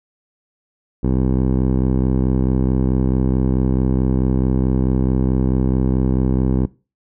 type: tone with low-pass filter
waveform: 10% pulse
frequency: 64.6 Hz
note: C2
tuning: 21 cents flat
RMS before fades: -17 dBFS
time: 1.03-6.66 s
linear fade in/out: 10 ms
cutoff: 440 Hz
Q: 0.65
effects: noise-tail reverb RT60 0.3 s tail -20 dB re dry